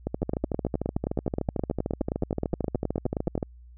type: two click trains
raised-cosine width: 2 ms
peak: -14 / -13 dBFS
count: 46 / 31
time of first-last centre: 0.07-3.428 / 0.23-3.378 s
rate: 13.4 / 9.53 Hz
effects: added 60 Hz sine -46 dBFS peak until 3.77 s